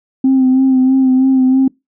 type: tone with vibrato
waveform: sine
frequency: 261.6 Hz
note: C4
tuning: in tune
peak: -6 dBFS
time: 0.24-1.68 s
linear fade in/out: 5 ms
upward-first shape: sine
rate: 3.1 Hz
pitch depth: 30 cents each way
effects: noise-tail reverb RT60 0.2 s tail -25 dB re dry + tanh soft clip ceiling -4 dBFS